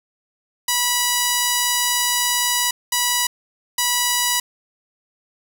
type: tone bursts at uneven times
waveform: 5% pulse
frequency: 977 Hz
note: B5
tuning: 19 cents flat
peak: -5 dBFS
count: 3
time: 0.68-2.71 / 2.92-3.27 / 3.78-4.4 s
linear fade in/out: 5 ms
effects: 7-bit